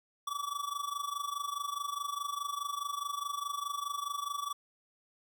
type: tone with amplitude modulation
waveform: square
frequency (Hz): 1149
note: D6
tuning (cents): -38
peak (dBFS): -32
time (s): 0.27-4.53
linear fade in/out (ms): 5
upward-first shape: sine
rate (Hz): 24.8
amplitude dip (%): 80
effects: none